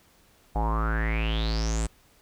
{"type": "tone with low-pass filter sweep", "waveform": "square", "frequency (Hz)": 55.1, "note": "A1", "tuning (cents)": 3, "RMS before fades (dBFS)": -26, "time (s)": [0.55, 1.87], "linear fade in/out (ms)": 10, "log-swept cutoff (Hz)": [770, 8400], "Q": 9.4, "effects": ["pink hiss -60 dBFS RMS until 2.21 s"]}